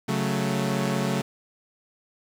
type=chord; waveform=sawtooth; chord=F# minor; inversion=second; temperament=equal; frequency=138.59 / 185 / 220 Hz; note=C#3 / F#3 / A3; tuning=0 / 0 / 0 cents; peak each=-24 dBFS; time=0.08-1.22 s; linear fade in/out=10 ms; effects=low-pass 12000 Hz 12 dB/octave + 8-bit